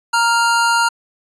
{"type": "tone pair together", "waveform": "square", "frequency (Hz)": [932.3, 1396.9], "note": ["A#5", "F6"], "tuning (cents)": [0, 0], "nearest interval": "perfect fifth", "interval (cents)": 700, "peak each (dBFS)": -16, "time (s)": [0.13, 0.89], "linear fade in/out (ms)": 10, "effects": ["resampled to 22050 Hz"]}